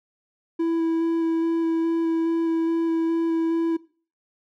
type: tone with vibrato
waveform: triangle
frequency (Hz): 329.6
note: E4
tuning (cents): 0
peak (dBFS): -18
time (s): 0.59-3.77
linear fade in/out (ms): 10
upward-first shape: square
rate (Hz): 2.4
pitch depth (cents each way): 9
effects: noise-tail reverb RT60 0.4 s tail -20 dB re dry